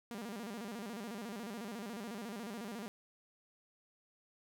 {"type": "tone with vibrato", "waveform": "sawtooth", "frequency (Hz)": 217, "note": "A3", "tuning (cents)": -24, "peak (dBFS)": -38, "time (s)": [0.11, 2.88], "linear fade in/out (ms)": 0, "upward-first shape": "square", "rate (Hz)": 14, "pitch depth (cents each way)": 150, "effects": []}